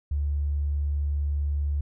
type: tone with tanh clipping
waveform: triangle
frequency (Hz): 72.4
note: D2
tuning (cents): -24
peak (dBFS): -23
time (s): 0.11-1.81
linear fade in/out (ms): 5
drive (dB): 3
effects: none